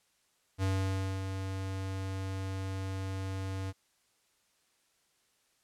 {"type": "tone with ADSR envelope", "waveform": "square", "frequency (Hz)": 95.7, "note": "G2", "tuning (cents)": -41, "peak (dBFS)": -28, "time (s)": [0.58, 3.73], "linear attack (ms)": 50, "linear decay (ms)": 580, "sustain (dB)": -7, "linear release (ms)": 38, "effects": ["white hiss -72 dBFS RMS until 5.63 s", "low-pass 10000 Hz 12 dB/octave"]}